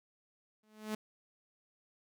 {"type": "tone with exponential growth", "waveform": "sawtooth", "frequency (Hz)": 214.9, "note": "A3", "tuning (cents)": -41, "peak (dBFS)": -29, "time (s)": [0.63, 0.95], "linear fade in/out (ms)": 5, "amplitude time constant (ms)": 68, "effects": []}